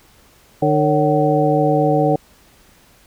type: harmonic tone with a mistuned harmonic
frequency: 151.2 Hz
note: D#3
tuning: 49 cents flat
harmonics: 1 / 2 / 3 / 4 / 5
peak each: -19 / -19 / -19 / -19 / -19 dBFS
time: 0.62-2.16 s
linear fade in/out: 5 ms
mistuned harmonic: 4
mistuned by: -140 cents
effects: pink hiss -51 dBFS RMS until 3.06 s